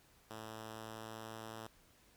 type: tone with pitch glide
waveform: 5% pulse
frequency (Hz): 110 to 111.21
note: A2 to A2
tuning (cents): 0 to +19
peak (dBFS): -35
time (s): 0.3-1.67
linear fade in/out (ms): 5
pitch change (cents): +19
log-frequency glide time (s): 0.41-1.32
effects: pink hiss -67 dBFS RMS until 2.16 s